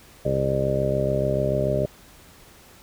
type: harmonic tone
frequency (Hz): 66.9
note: C2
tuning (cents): +39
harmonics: 1 / 2 / 3 / 4 / 5 / 6 / 7 / 8 / 9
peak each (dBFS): -33 / -26 / -31 / -35 / -35 / -28 / -35 / -31 / -24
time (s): 0.25-1.86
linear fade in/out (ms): 5
effects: pink hiss -50 dBFS RMS until 2.82 s